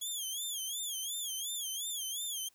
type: tone with vibrato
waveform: 15% pulse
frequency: 3322 Hz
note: G#7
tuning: in tune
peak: -29 dBFS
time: 0.01-2.49 s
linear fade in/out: 10 ms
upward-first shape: sine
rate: 2.8 Hz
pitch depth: 140 cents each way
effects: white hiss -69 dBFS RMS until 2.54 s